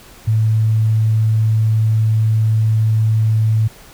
sine tone, 110 Hz, A2, in tune, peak -11 dBFS, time 0.27-3.68 s, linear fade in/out 10 ms, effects pink hiss -42 dBFS RMS until 3.93 s

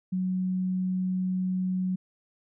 sine tone, 185 Hz, F#3, in tune, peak -25 dBFS, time 0.12-1.96 s, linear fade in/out 10 ms, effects none

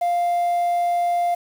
sine tone, 698.5 Hz, F5, in tune, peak -15 dBFS, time 0.01-1.35 s, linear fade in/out 10 ms, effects tanh soft clip ceiling -17 dBFS + 7-bit

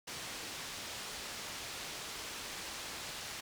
white low-pass noise, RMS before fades -44 dBFS, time 0.07-3.41 s, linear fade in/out 10 ms, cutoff 5900 Hz, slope 12 dB/octave, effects none

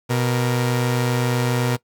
sawtooth tone pair together, 123.96 / 468 Hz, B2 / A#4, +7 / +7 cents, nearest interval octave + major seventh, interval 2300 cents, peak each -15 / -22 dBFS, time 0.09-1.77 s, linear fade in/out 20 ms, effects noise-tail reverb RT60 0.1 s tail -19 dB re dry

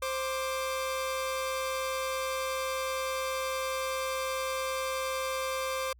sawtooth tone pair together, 525 / 1178.6 Hz, C5 / D6, +6 / +6 cents, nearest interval octave + major second, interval 1400 cents, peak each -28 / -32 dBFS, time 0.02-5.93 s, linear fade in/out 5 ms, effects added 60 Hz sine -54 dBFS peak until 5.99 s

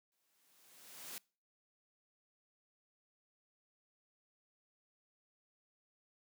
white noise with exponential growth, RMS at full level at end -45 dBFS, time 0.12-1.18 s, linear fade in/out 1 ms, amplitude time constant 230 ms, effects noise-tail reverb RT60 0.4 s tail -25 dB re dry + high-pass 150 Hz 12 dB/octave

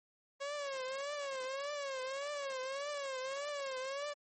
sawtooth tone with vibrato, 550 Hz, C#5, 14 cents flat, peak -34 dBFS, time 0.4-4.14 s, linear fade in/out 20 ms, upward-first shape triangle, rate 1.7 Hz, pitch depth 130 cents each way, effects MP3 32 kbps

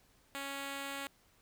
5% pulse tone, 277.2 Hz, C#4, in tune, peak -28 dBFS, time 0.35-1.07 s, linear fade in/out 0 ms, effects pink hiss -68 dBFS RMS until 1.41 s

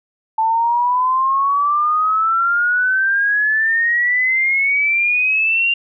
sine exponential sweep, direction up, 880 to 2794 Hz, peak -13 dBFS, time 0.38-5.74 s, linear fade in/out 5 ms, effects none

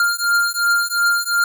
square beating tone pair, 1399 / 1401.8 Hz, F6 / F6, +3 / +6 cents, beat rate 2.8 Hz, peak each -19 / -19 dBFS, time 0-1.44 s, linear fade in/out 2 ms, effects none

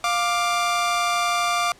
sawtooth tone pair together, 701.6 / 1180 Hz, F5 / D6, +8 / +8 cents, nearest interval major sixth, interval 900 cents, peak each -20 / -18 dBFS, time 0.04-1.72 s, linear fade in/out 2 ms, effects pink hiss -51 dBFS RMS until 1.79 s + low-pass 9000 Hz 12 dB/octave

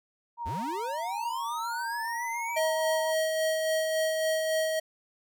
sine tone with vibrato, 932.3 Hz, A#5, in tune, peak -32 dBFS, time 0.37-3.15 s, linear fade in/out 50 ms, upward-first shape sine, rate 7.1 Hz, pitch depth 29 cents each way
square linear sweep, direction up, 51.91 to 2374 Hz, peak -35 dBFS, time 0.45-2.6 s, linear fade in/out 20 ms
square tone with tremolo, 635 Hz, D#5, 35 cents sharp, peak -25 dBFS, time 2.56-4.8 s, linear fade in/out 10 ms, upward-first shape sine, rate 3.6 Hz, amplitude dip 30%
effects none

